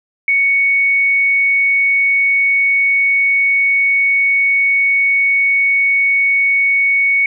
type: tone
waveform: sine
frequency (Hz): 2225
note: C#7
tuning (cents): +6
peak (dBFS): -10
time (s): 0.28-7.26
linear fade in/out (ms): 2
effects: none